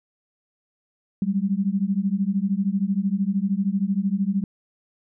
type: beating tone pair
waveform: sine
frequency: 190 / 203 Hz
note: F#3 / G#3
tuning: +46 / -39 cents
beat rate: 13 Hz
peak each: -23 dBFS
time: 1.22-4.44 s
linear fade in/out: 2 ms
effects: none

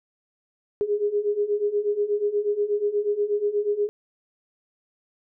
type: beating tone pair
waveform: sine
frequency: 408.1 / 416.4 Hz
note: G#4 / G#4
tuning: -30 / +5 cents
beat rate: 8.3 Hz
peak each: -26 / -23 dBFS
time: 0.81-3.89 s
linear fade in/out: 0 ms
effects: none

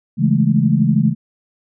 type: chord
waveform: sine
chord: A major seventh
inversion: first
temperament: equal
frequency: 138.59 / 164.81 / 207.7 / 220 Hz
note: C#3 / E3 / G#3 / A3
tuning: 0 / 0 / 0 / 0 cents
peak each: -17 dBFS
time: 0.17-1.15 s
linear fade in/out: 50 ms
effects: none

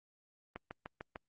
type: click train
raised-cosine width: 0.5 ms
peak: -27 dBFS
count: 5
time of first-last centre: 0.56-1.159 s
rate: 6.68 Hz
effects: Opus 24 kbps

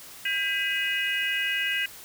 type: tone cluster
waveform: sine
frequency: 1602 / 1997 / 2521 / 2887 Hz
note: G6 / B6 / D#7 / F#7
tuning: +37 / +19 / +22 / -43 cents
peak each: -30 dBFS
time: 0.25-1.86 s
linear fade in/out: 5 ms
effects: white hiss -45 dBFS RMS until 2.04 s

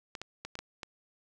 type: clicks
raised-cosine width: 0.2 ms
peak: -22 dBFS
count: 6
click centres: 0.152 / 0.216 / 0.45 / 0.554 / 0.59 / 0.832 s
effects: none

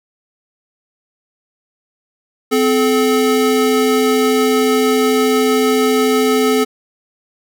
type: tone pair together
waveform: square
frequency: 257.4 / 431.1 Hz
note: C4 / A4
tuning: -28 / -35 cents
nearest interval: major sixth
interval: 893 cents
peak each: -16 / -14 dBFS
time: 2.51-6.65 s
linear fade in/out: 20 ms
effects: none

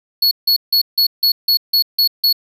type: tone bursts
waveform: square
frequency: 4376 Hz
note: C#8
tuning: 23 cents flat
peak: -11 dBFS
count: 9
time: 0.22-2.328 s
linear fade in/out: 5 ms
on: 92 ms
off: 160 ms
effects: none

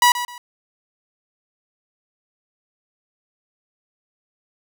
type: tone with echo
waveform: sawtooth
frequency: 973 Hz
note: B5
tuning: 26 cents flat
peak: -7 dBFS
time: 0.02-0.12 s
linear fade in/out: 2 ms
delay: 130 ms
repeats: 2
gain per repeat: -12 dB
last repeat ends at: 0.38 s
effects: none

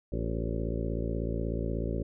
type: harmonic tone with a mistuned harmonic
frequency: 56.4 Hz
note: A1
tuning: 44 cents sharp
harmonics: 1 / 2 / 3 / 4 / 5 / 6 / 7 / 8 / 9 / 10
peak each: -33 / -36 / -38 / -39 / -40 / -41 / -41 / -42 / -43 / -43 dBFS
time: 0.12-2.03 s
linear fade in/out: 5 ms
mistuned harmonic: 6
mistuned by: +78 cents
effects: none

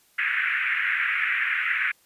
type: band-pass noise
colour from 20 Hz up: pink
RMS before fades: -25 dBFS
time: 0.18-1.92 s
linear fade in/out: 10 ms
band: 1500 to 2400 Hz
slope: 48 dB/octave
effects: white hiss -61 dBFS RMS until 2.05 s + resampled to 32000 Hz

